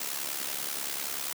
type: noise with amplitude modulation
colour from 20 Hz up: white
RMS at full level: -31 dBFS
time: 0-1.33 s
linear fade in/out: 5 ms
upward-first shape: sine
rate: 70.3 Hz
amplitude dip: 70%
effects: high-pass 200 Hz 12 dB/octave